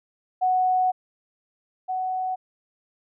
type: tone pair in turn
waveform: sine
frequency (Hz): 740 / 745.1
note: F#5 / F#5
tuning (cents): 0 / +12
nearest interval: unison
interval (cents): 12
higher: second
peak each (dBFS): -18 / -24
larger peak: first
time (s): 0.41-0.92 / 1.88-2.36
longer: first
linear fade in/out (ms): 20
effects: none